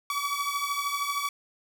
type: beating tone pair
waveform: sawtooth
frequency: 1134 / 1147 Hz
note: C#6 / D6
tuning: +39 / -41 cents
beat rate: 13 Hz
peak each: -27 / -27 dBFS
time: 0.1-1.29 s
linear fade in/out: 2 ms
effects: none